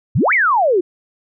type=exponential two-way sweep; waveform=sine; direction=up then down; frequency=93 to 2349 to 336 Hz; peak=-11 dBFS; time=0.15-0.81 s; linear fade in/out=10 ms; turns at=0.33 s; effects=none